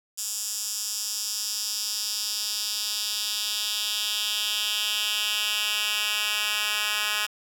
10% pulse tone with high-pass filter sweep, 210 Hz, G#3, 19 cents sharp, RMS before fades -28 dBFS, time 0.17-7.27 s, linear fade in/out 20 ms, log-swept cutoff 6700 to 2100 Hz, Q 2.1, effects 8-bit

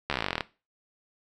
slowing click train, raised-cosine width 0.3 ms, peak -11 dBFS, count 17, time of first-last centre 0.1-0.408 s, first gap 13 ms, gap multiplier 1.05, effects noise-tail reverb RT60 0.3 s tail -18 dB re dry

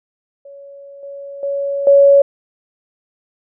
sine tone with level steps, 560 Hz, C#5, 18 cents sharp, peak -34 / -28 / -17 / -5 dBFS, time 0.45-2.22 s, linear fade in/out 5 ms, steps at 1.03 / 1.43 / 1.87 s, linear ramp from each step 2 ms, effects none

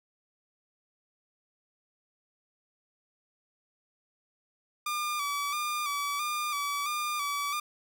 sawtooth tone with vibrato, 1174.7 Hz, D6, in tune, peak -26 dBFS, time 4.86-7.6 s, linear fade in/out 5 ms, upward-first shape square, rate 1.5 Hz, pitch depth 43 cents each way, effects none

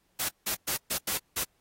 white noise bursts at uneven times, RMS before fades -30 dBFS, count 6, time 0.19-0.29 / 0.46-0.55 / 0.67-0.77 / 0.9-0.98 / 1.07-1.18 / 1.36-1.44 s, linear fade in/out 10 ms, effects pink hiss -72 dBFS RMS until 1.6 s + AAC 48 kbps

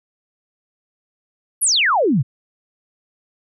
sine exponential sweep, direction down, 12000 to 112.9 Hz, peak -13 dBFS, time 1.61-2.23 s, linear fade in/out 20 ms, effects none

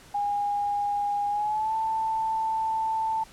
sine tone with pitch glide, 817 to 885.8 Hz, G#5 to A5, -29 to +11 cents, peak -24 dBFS, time 0.14-3.24 s, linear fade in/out 10 ms, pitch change +140 cents, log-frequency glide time 1.29-1.75 s, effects pink hiss -51 dBFS RMS until 3.32 s + low-pass 11000 Hz 12 dB/octave

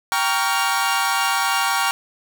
sawtooth chord, G half-diminished seventh, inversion none, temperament equal with one note detuned, 784 / 932.3 / 1123.6 / 1396.9 Hz, G5 / Bb5 / Db6 / F6, 0 / 0 / +23 / 0 cents, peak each -20 dBFS, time 0.12-1.91 s, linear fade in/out 0 ms, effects none

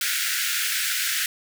pink high-pass noise, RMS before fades -25 dBFS, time 0.01-1.26 s, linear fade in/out 2 ms, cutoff 1400 Hz, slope 96 dB/octave, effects none

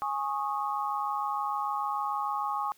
sine chord, Ab suspended fourth, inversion none, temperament equal with one note detuned, 830.6 / 1097.9 / 1244.5 Hz, Ab5 / Db6 / Eb6, 0 / -17 / 0 cents, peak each -32 / -32 / -35 dBFS, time 0.02-2.72 s, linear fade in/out 0 ms, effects white hiss -62 dBFS RMS until 2.77 s

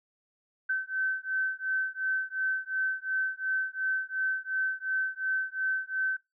sine beating tone pair, 1535 / 1537.8 Hz, G6 / G6, -37 / -34 cents, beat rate 2.8 Hz, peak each -31 dBFS, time 0.69-6.17 s, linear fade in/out 10 ms, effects noise-tail reverb RT60 0.2 s tail -20 dB re dry

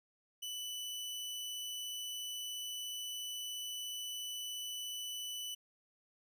sawtooth tone, 2981 Hz, F#7, 12 cents sharp, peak -37 dBFS, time 0.42-5.55 s, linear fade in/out 10 ms, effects none

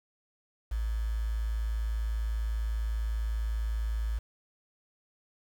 sine tone with quantisation, 55 Hz, A1, in tune, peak -28 dBFS, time 0.71-4.19 s, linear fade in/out 10 ms, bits 8, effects none

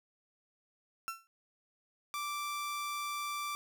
35% pulse tone with exponential decay, 1350 Hz, E6, 41 cents sharp, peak -31 dBFS, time 1.08-1.27 s, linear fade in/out 0 ms, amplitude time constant 40 ms
sawtooth tone, 1172 Hz, D6, 4 cents flat, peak -32 dBFS, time 2.14-3.55 s, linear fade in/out 0 ms
effects none

